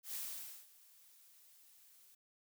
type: noise with ADSR envelope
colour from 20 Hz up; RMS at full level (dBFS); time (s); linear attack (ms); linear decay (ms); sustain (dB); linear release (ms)
blue; -42; 0.03-2.15; 110; 520; -22; 5
effects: none